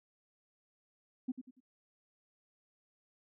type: tone with echo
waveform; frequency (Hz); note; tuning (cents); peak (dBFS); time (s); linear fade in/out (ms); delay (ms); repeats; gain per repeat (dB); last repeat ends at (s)
sine; 255.1; C4; -44; -31; 1.28-1.32; 10; 95; 3; -10; 1.605
effects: tanh soft clip ceiling -27 dBFS

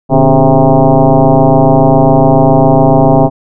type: tone with frequency modulation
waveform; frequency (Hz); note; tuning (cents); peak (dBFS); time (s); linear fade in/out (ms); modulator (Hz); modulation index
sine; 256.4; C4; -35; -3; 0.09-3.3; 50; 135; 4.4
effects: none

